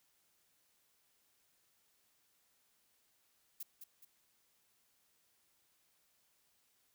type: noise with echo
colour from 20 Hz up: violet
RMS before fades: -44 dBFS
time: 3.6-3.63 s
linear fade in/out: 5 ms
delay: 210 ms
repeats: 2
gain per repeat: -7 dB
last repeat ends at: 4.05 s
effects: white hiss -75 dBFS RMS until 6.94 s